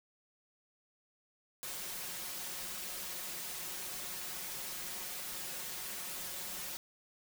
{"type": "noise with comb filter", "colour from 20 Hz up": "white", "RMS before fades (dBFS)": -42, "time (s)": [1.63, 6.77], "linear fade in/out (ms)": 0, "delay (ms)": 5.5, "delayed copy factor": 0.85, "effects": []}